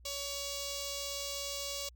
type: tone with notch filter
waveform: 5% pulse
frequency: 563 Hz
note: C#5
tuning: 27 cents sharp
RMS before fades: -39 dBFS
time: 0.05-1.89 s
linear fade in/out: 5 ms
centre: 1600 Hz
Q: 0.61
effects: added 60 Hz sine -54 dBFS peak until 1.95 s + Opus 48 kbps